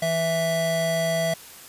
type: tone pair together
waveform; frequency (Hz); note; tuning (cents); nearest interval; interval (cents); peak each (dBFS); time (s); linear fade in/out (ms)
square; 164.81 / 659.2; E3 / E5; 0 / 0; 2 octaves; 2400; -29 / -23; 0.02-1.34; 5
effects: white hiss -44 dBFS RMS until 1.68 s + resampled to 32000 Hz